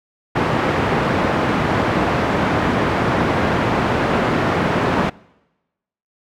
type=band-pass noise; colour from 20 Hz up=pink; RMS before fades=-18 dBFS; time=0.35-5.1 s; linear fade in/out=10 ms; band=120 to 1700 Hz; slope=12 dB/octave; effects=noise-tail reverb RT60 1.0 s tail -24 dB re dry